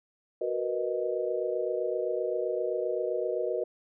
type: chord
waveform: sine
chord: B major seventh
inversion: second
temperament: equal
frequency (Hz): 370 / 466.2 / 493.9 / 622.3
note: F#4 / A#4 / B4 / D#5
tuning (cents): 0 / 0 / 0 / 0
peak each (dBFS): -33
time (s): 0.41-3.64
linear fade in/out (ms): 5
effects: none